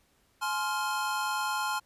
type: chord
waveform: square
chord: F minor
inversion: first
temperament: equal with one note detuned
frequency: 848.1 / 1046.5 / 1396.9 Hz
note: Ab5 / C6 / F6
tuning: +36 / 0 / 0 cents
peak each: -34 dBFS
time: 0.41-1.8 s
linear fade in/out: 20 ms
effects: pink hiss -68 dBFS RMS until 1.85 s + resampled to 32000 Hz